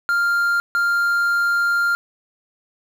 triangle tone pair in turn, 1396.9 / 1396.9 Hz, F6 / F6, 0 / 0 cents, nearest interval unison, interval 0 cents, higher neither, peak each -14 / -14 dBFS, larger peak neither, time 0.09-0.6 / 0.75-1.95 s, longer second, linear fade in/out 0 ms, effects 7-bit

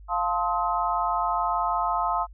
sine chord, F dominant seventh, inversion none, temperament equal with one note detuned, 698.5 / 880 / 1046.5 / 1272.1 Hz, F5 / A5 / C6 / Eb6, 0 / 0 / 0 / +38 cents, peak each -28 dBFS, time 0.08-2.27 s, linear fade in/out 50 ms, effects added 50 Hz sine -43 dBFS peak until 2.33 s

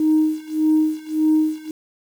sine tone with tremolo, 311.1 Hz, D#4, in tune, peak -11 dBFS, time 0-1.71 s, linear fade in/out 2 ms, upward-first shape sine, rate 1.7 Hz, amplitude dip 95%, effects tanh soft clip ceiling -9 dBFS + 7-bit

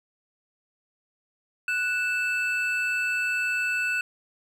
triangle tone pair together, 1478.7 / 2637 Hz, F#6 / E7, -1 / 0 cents, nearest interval minor seventh, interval 1001 cents, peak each -25 dBFS, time 1.68-4.01 s, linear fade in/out 2 ms, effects none

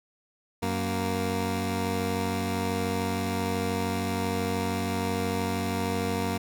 15% pulse tone pair together, 92.99 / 233.1 Hz, F#2 / A#3, +9 / 0 cents, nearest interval octave + major third, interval 1591 cents, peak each -23 dBFS, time 0.62-6.38 s, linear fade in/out 10 ms, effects none

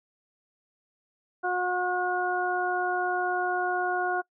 harmonic tone, 361.6 Hz, F#4, 40 cents flat, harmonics 1 / 2 / 3 / 4, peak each -31 / -28 / -36 / -30 dBFS, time 1.43-4.22 s, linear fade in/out 20 ms, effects noise-tail reverb RT60 0.1 s tail -24 dB re dry

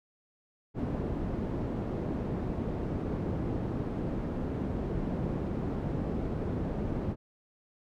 white low-pass noise, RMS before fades -33 dBFS, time 0.74-7.16 s, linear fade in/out 50 ms, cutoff 300 Hz, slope 12 dB/octave, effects none

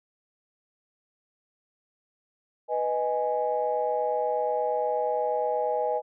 sine chord, G# minor, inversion first, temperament equal, 493.9 / 622.3 / 830.6 Hz, B4 / D#5 / G#5, 0 / 0 / 0 cents, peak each -28 dBFS, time 2.68-6.02 s, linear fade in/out 50 ms, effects tanh soft clip ceiling -14 dBFS

